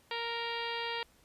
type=harmonic tone with a mistuned harmonic; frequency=466.2 Hz; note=A#4; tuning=in tune; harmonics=1 / 2 / 3 / 4 / 5 / 6 / 7 / 8 / 9 / 10; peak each=-41 / -39 / -46 / -42 / -44 / -43 / -44 / -47 / -50 / -48 dBFS; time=0.11-1.03 s; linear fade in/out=2 ms; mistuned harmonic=9; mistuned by=-42 cents; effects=pink hiss -65 dBFS RMS until 1.24 s + resampled to 32000 Hz